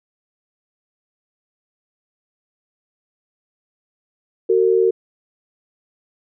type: tone pair together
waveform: sine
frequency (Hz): 374.9 / 454.8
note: F#4 / A#4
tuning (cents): +23 / -43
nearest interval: minor third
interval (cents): 334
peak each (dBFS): -15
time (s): 4.49-4.91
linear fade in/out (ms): 10
effects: none